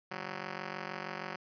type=ring-modulated tone; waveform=5% pulse; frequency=185.4 Hz; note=F#3; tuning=4 cents sharp; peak=-24 dBFS; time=0.11-1.36 s; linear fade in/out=0 ms; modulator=23.2 Hz; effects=resampled to 11025 Hz